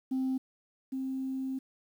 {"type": "tone pair in turn", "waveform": "sine", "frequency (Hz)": [261.6, 264.2], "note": ["C4", "C4"], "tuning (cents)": [0, 17], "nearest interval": "unison", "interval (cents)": 17, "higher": "second", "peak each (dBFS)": [-26, -31], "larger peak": "first", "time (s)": [[0.11, 0.38], [0.92, 1.59]], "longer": "second", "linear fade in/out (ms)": 10, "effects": ["tanh soft clip ceiling -26 dBFS", "10-bit"]}